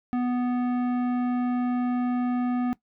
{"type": "tone with tanh clipping", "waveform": "sine", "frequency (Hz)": 246.9, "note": "B3", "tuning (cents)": 0, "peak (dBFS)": -25, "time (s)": [0.13, 2.73], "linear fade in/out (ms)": 0, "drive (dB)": 14, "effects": ["noise-tail reverb RT60 0.1 s tail -18 dB re dry"]}